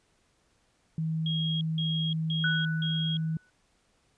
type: tone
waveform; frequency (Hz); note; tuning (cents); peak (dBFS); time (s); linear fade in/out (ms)
sine; 160; D#3; +49; -27; 0.98-3.37; 2
type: tone bursts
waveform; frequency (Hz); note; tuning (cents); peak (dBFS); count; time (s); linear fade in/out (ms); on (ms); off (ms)
sine; 3276; G#7; -24; -31; 4; 1.26-3.17; 2; 350; 170
type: tone with exponential decay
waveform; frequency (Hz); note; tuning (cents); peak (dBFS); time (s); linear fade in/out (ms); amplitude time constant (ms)
sine; 1484; F#6; +5; -24; 2.44-3.5; 2; 230
effects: pink hiss -69 dBFS RMS until 4.17 s + resampled to 22050 Hz